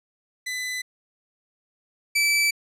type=tone pair in turn; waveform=sawtooth; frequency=2005 / 2315 Hz; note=B6 / D7; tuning=+26 / -25 cents; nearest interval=major second; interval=249 cents; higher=second; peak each=-24 / -15 dBFS; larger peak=second; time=0.46-0.82 / 2.15-2.51 s; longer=neither; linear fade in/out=10 ms; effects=low-pass 12000 Hz 12 dB/octave